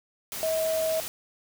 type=tone in noise; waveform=sine; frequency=640 Hz; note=D#5; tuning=49 cents sharp; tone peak=-24 dBFS; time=0.43-1 s; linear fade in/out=0 ms; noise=white; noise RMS=-35 dBFS; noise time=0.32-1.08 s; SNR=+8 dB; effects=none